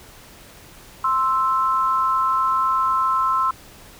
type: tone pair together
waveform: sine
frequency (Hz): 1046.5 / 1318.5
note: C6 / E6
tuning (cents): 0 / 0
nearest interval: major third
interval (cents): 400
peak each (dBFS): -19 / -20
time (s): 1.04-3.51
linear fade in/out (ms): 5
effects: pink hiss -45 dBFS RMS until 3.99 s

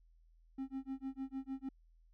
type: tone with tremolo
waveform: triangle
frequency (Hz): 267.2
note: C4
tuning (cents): +36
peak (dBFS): -35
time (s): 0.58-1.69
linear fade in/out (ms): 5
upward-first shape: sine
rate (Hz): 6.6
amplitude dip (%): 100
effects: added 41 Hz sine -63 dBFS peak until 2.13 s

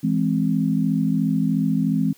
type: chord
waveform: sine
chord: E augmented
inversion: none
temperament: equal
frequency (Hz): 164.81 / 207.7 / 261.6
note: E3 / G#3 / B#3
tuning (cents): 0 / 0 / 0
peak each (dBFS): -22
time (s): 0.03-2.13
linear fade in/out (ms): 10
effects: white hiss -54 dBFS RMS until 2.17 s

